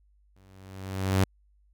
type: tone with exponential growth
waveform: sawtooth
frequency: 95.4 Hz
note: G2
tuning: 47 cents flat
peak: -15 dBFS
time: 0.36-1.24 s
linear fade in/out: 5 ms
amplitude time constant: 190 ms
effects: added 50 Hz sine -60 dBFS peak until 1.73 s